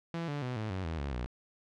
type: tone with pitch steps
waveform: sawtooth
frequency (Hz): 167.5 / 144.98 / 125.48 / 108.61 / 94.01 / 81.37 / 70.43 / 60.96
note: E3 / D3 / B2 / A2 / F#2 / E2 / C#2 / B1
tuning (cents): +28 / -22 / +28 / -22 / +28 / -22 / +28 / -22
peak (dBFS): -30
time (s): 0.14-1.26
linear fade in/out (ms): 0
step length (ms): 140
effects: low-pass 4000 Hz 12 dB/octave